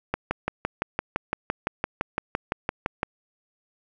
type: click train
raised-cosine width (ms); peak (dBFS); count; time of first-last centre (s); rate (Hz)
0.5; -9; 18; 0.14-3.031; 5.88
effects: none